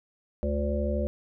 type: harmonic tone with a mistuned harmonic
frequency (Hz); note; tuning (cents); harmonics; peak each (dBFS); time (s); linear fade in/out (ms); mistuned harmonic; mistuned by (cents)
72.5; D2; -22; 1 / 3 / 5 / 7 / 8; -28 / -32 / -36 / -34 / -32; 0.43-1.07; 0; 5; -19
effects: none